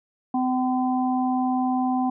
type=harmonic tone; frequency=255 Hz; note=C4; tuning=44 cents flat; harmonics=1 / 3 / 4; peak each=-22 / -25 / -33 dBFS; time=0.34-2.1 s; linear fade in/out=5 ms; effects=none